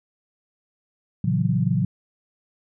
sine chord, F# dominant seventh, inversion first, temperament just, 115.62 / 138.75 / 166.5 / 185 Hz, A#2 / C#3 / E3 / F#3, -14 / +2 / +18 / 0 cents, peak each -24 dBFS, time 1.24-1.85 s, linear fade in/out 5 ms, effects none

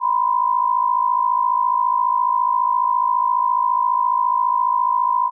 sine tone pair together, 971 / 1025.6 Hz, B5 / C6, -30 / -35 cents, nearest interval minor second, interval 95 cents, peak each -18 dBFS, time 0-5.31 s, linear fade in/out 50 ms, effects none

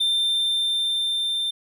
triangle tone with level ramp, 3582 Hz, A7, 30 cents sharp, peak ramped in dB -17 to -21 dBFS, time 0-1.51 s, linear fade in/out 10 ms, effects none

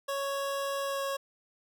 25% pulse tone with pitch glide, 554.4 to 550.3 Hz, C#5 to C#5, 0 to -13 cents, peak -27 dBFS, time 0.08-1.17 s, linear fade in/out 10 ms, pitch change -13 cents, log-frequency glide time 0.83-1.04 s, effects none

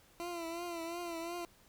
20% pulse tone with vibrato, 339.6 Hz, F4, 48 cents flat, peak -34 dBFS, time 0.2-1.45 s, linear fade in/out 0 ms, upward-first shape triangle, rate 2.8 Hz, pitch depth 66 cents each way, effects pink hiss -64 dBFS RMS until 1.68 s

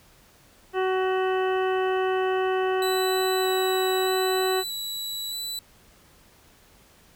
harmonic tone, 375.2 Hz, F#4, 24 cents sharp, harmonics 1 / 2 / 3 / 4 / 5 / 7 / 8, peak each -23 / -29 / -33 / -35 / -37 / -40 / -41 dBFS, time 0.73-4.64 s, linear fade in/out 50 ms
sawtooth tone with vibrato, 3951 Hz, B7, in tune, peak -27 dBFS, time 2.82-5.59 s, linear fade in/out 2 ms, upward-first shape square, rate 0.8 Hz, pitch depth 9 cents each way
effects pink hiss -56 dBFS RMS until 7.15 s

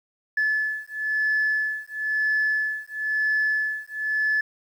sine beating tone pair, 1727 / 1728 Hz, A6 / A6, -33 / -32 cents, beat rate 1 Hz, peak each -24 dBFS, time 0.37-4.41 s, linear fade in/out 5 ms, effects tanh soft clip ceiling -16 dBFS + 9-bit

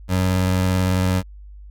25% pulse tone with vibrato, 92.5 Hz, F#2, in tune, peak -13 dBFS, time 0.08-1.23 s, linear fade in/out 50 ms, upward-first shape sine, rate 18 Hz, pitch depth 20 cents each way, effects added 50 Hz sine -37 dBFS peak until 1.7 s

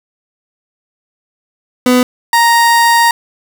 30% pulse tone pair in turn, 249.9 / 933.7 Hz, B3 / A#5, +21 / +3 cents, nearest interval octave + major seventh, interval 2282 cents, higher second, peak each -4 dBFS, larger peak neither, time 1.86-2.03 / 2.33-3.11 s, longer second, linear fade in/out 2 ms, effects 7-bit

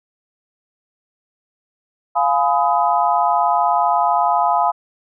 sine chord, F half-diminished seventh, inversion none, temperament just, 698.5 / 838.1 / 1005.8 / 1257.2 Hz, F5 / Ab5 / Cb6 / Eb6, 0 / +16 / +31 / +18 cents, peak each -18 / -18 / -19 / -22 dBFS, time 2.15-4.72 s, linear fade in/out 20 ms, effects none

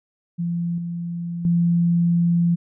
sine tone with level steps, 171.3 Hz, F3, 33 cents flat, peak -21 / -25 / -15 dBFS, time 0.38-2.56 s, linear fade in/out 20 ms, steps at 0.78 / 1.45 s, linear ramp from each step 2 ms, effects none

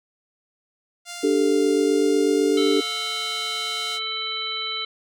5% pulse tone with pitch glide, 698.5 to 710.3 Hz, F5 to F5, 0 to +29 cents, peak -21 dBFS, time 1.05-4 s, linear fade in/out 50 ms, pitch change +29 cents, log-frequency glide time 1.52-3.13 s
sine chord, D suspended fourth, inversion none, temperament equal, 293.7 / 392 / 440 Hz, D4 / G4 / A4, 0 / 0 / 0 cents, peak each -21 dBFS, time 1.23-2.81 s, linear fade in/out 10 ms
harmonic tone, 440 Hz, A4, in tune, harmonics 1 / 3 / 5 / 7 / 9, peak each -41 / -33 / -34 / -30 / -29 dBFS, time 2.57-4.85 s, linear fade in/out 5 ms
effects none

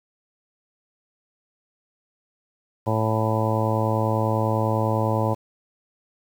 harmonic tone, 110 Hz, A2, in tune, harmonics 1 / 2 / 3 / 4 / 5 / 6 / 7 / 8 / 9, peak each -23 / -29 / -30 / -31 / -27 / -32 / -32 / -30 / -30 dBFS, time 2.86-5.35 s, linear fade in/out 20 ms, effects 8-bit

